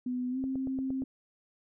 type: tone with pitch glide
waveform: sine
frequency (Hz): 249.9 to 264.5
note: B3 to C4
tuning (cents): +21 to +19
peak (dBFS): -30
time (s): 0.06-1.04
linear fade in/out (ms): 5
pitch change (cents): +98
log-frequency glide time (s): 0.3-0.39
type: click train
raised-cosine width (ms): 2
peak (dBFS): -29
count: 6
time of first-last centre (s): 0.44-1.021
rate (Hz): 8.61
effects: none